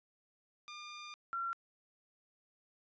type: tone pair in turn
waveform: 15% pulse / sine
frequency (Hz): 1204 / 1366.4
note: D6 / F6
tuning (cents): +43 / -38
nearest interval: major second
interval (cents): 219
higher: second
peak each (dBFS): -40 / -35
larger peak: second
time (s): 0.68-1.14 / 1.33-1.53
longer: first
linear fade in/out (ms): 0
effects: resampled to 16000 Hz